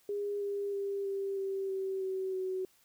sine tone with pitch steps, 407.7 / 402.8 / 397.9 / 393.1 / 388.4 / 383.7 / 379.1 / 374.5 Hz, G#4 / G4 / G4 / G4 / G4 / G4 / F#4 / F#4, -32 / +47 / +26 / +5 / -16 / -37 / +42 / +21 cents, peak -32 dBFS, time 0.09-2.65 s, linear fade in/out 2 ms, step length 320 ms, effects white hiss -67 dBFS RMS until 2.84 s

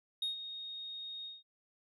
sine tone with ADSR envelope, 3724 Hz, A#7, 2 cents flat, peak -29 dBFS, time 0.22-1.43 s, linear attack 4 ms, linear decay 130 ms, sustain -12 dB, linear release 180 ms, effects tanh soft clip ceiling -31 dBFS

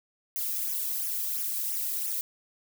violet noise with flanger, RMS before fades -31 dBFS, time 0.36-2.21 s, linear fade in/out 0 ms, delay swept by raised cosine 0.23 to 1.43 ms, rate 2.9 Hz, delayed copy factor -0.65, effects none

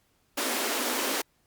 pink high-pass noise, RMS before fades -29 dBFS, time 0.37-1.22 s, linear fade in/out 10 ms, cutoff 230 Hz, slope 96 dB/octave, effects pink hiss -69 dBFS RMS until 1.46 s + Opus 48 kbps

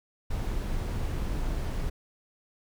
brown noise, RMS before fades -30 dBFS, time 0.3-1.9 s, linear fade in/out 10 ms, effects none

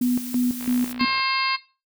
sine tone with tremolo, 246.9 Hz, B3, in tune, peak -18 dBFS, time 0.01-1.05 s, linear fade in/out 5 ms, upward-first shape square, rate 3 Hz, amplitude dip 75%
blue noise, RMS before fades -36 dBFS, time 0.01-0.93 s, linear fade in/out 10 ms
click train, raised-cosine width 0.3 ms, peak -21 dBFS, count 36, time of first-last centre 0.61-1.196 s, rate 59.7 Hz
harmonic tone, 532 Hz, C5, 29 cents sharp, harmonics 2 / 3 / 4 / 5 / 6 / 7 / 8 / 9, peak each -24 / -34 / -27 / -28 / -35 / -35 / -27 / -30 dBFS, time 0.99-1.57 s, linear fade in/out 20 ms
effects noise-tail reverb RT60 0.3 s tail -17 dB re dry

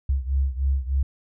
sine beating tone pair, 66.6 / 69.9 Hz, C2 / C#2, +31 / +15 cents, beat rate 3.3 Hz, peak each -22 / -25 dBFS, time 0.09-1.03 s, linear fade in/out 5 ms, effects none

